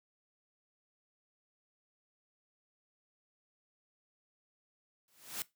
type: noise with exponential growth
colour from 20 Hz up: white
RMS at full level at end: -35 dBFS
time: 5.08-5.42 s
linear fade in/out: 1 ms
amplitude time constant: 73 ms
effects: noise-tail reverb RT60 0.2 s tail -20 dB re dry + high-pass 100 Hz 12 dB/octave